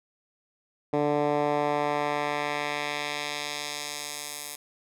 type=tone with band-pass filter sweep; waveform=10% pulse; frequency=146.9 Hz; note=D3; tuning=1 cent sharp; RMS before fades=-29 dBFS; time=0.93-4.56 s; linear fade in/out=5 ms; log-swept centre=430 to 11000 Hz; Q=0.83; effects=none